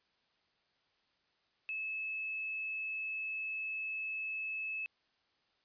sine tone, 2600 Hz, E7, 24 cents flat, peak -36 dBFS, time 1.69-4.86 s, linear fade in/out 0 ms, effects white hiss -75 dBFS RMS until 5.64 s + resampled to 11025 Hz

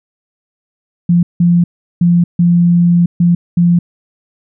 sine tone bursts at uneven times, 173.2 Hz, F3, 14 cents flat, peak -6 dBFS, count 6, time 1.09-1.23 / 1.4-1.64 / 2.01-2.24 / 2.39-3.06 / 3.2-3.35 / 3.57-3.79 s, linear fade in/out 5 ms, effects none

